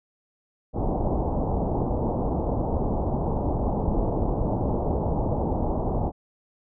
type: low-pass noise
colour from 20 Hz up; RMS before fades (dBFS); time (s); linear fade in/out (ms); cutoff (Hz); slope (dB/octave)
pink; -25; 0.73-6.12; 50; 910; 48
effects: none